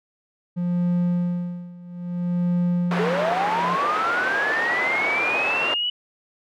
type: tone with tremolo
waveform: triangle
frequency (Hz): 175.9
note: F3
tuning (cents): +13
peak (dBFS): -16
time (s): 0.56-3.76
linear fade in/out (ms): 20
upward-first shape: sine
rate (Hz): 0.61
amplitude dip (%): 90
type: band-pass noise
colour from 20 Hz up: pink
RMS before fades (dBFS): -27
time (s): 2.91-5.74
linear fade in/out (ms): 2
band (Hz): 530 to 1800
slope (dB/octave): 12
type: linear sweep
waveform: sine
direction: up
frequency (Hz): 409.3 to 2969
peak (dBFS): -21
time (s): 2.99-5.9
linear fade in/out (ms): 5
effects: none